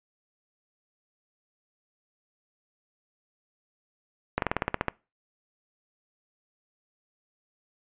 slowing click train, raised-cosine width 0.5 ms, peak -9 dBFS, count 10, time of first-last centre 4.38-4.883 s, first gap 42 ms, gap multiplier 1.07, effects noise-tail reverb RT60 0.3 s tail -24 dB re dry + resampled to 8000 Hz

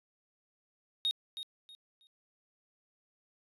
triangle tone with echo, 3729 Hz, A#7, in tune, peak -25 dBFS, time 1.05-1.11 s, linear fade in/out 0 ms, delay 320 ms, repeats 3, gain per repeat -12 dB, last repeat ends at 2.07 s, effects tanh soft clip ceiling -24 dBFS + resampled to 32000 Hz

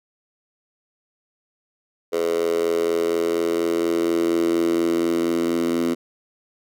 10% pulse tone with high-pass filter sweep, 84.2 Hz, E2, 37 cents sharp, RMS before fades -21 dBFS, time 2.12-5.95 s, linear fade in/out 20 ms, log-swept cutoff 450 to 280 Hz, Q 5.2, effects none

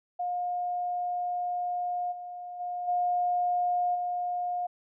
sine tone with level steps, 713 Hz, F5, 36 cents sharp, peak -28 / -37 / -31 / -24 / -28 dBFS, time 0.19-4.67 s, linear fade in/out 10 ms, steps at 2.11 / 2.59 / 2.87 / 3.94 s, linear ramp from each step 20 ms, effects none

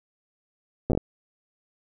slowing click train, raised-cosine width 2 ms, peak -11 dBFS, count 6, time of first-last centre 0.9-0.975 s, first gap 8 ms, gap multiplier 1.32, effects none

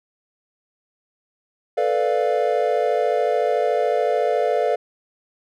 triangle chord, B half-diminished seventh, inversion third, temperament equal, 440 / 493.9 / 587.3 / 698.5 Hz, A4 / B4 / D5 / F5, 0 / 0 / 0 / 0 cents, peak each -21 dBFS, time 1.77-4.76 s, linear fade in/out 10 ms, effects none

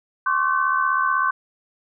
sine tone cluster, 1063 / 1139 / 1525 Hz, C6 / C#6 / G6, +27 / +47 / -48 cents, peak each -22 dBFS, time 0.26-1.31 s, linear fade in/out 5 ms, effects none

